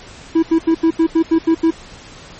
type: tone bursts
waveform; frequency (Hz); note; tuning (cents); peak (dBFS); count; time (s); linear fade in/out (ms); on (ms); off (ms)
triangle; 326.8; E4; -15; -7; 9; 0.35-1.708; 10; 78; 82
effects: pink hiss -38 dBFS RMS until 2.39 s + MP3 32 kbps